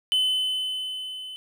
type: tone with level ramp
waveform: triangle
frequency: 3032 Hz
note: F#7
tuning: 42 cents sharp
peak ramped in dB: -17 to -34 dBFS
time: 0.12-1.36 s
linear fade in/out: 0 ms
effects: none